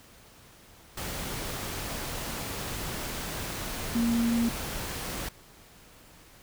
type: tone in noise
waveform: sine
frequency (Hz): 233.1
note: A#3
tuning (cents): 0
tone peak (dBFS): -23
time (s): 3.95-4.49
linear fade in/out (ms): 5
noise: pink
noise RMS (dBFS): -35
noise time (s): 0.97-5.29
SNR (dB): +9
effects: pink hiss -54 dBFS RMS until 6.42 s